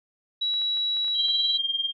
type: tone with pitch glide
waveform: sine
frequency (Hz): 3900 to 3936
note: B7 to B7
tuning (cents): -23 to -7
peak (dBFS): -23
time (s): 0.41-1.58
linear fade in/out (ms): 10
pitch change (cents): +16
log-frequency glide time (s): 1.13-1.25
type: clicks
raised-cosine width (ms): 0.3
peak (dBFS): -30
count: 7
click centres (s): 0.54 / 0.617 / 0.772 / 0.969 / 1.046 / 1.081 / 1.284
type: tone with tremolo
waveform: sine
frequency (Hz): 3202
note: G7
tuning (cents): +36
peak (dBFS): -21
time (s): 1.14-1.93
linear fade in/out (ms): 50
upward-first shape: sine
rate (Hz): 20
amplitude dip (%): 75
effects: none